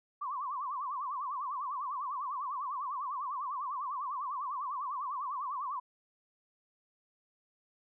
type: tone with vibrato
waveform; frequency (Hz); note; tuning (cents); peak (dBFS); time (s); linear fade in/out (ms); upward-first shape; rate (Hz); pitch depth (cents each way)
sine; 1085; C#6; -37; -34; 0.21-5.8; 10; triangle; 10; 200
effects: none